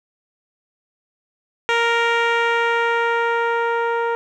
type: tone with low-pass filter sweep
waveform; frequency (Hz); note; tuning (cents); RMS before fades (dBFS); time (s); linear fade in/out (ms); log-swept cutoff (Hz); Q
10% pulse; 466.2; A#4; 0; -19; 1.69-4.15; 0; 3500 to 1000; 0.8
effects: none